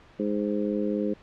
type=harmonic tone; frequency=103.83 Hz; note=G#2; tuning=in tune; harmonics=2 / 3 / 4 / 5; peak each=-28 / -30 / -31 / -32 dBFS; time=0.19-1.14 s; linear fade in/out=10 ms; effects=pink hiss -53 dBFS RMS until 1.22 s + low-pass 3000 Hz 12 dB/octave